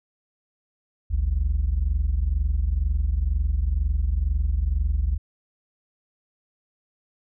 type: tone pair together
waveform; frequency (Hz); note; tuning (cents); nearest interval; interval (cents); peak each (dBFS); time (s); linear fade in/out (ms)
sine; 51.34 / 73.42; G#1 / D2; -19 / 0; tritone; 619; -21; 1.1-5.18; 20
effects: tanh soft clip ceiling -16 dBFS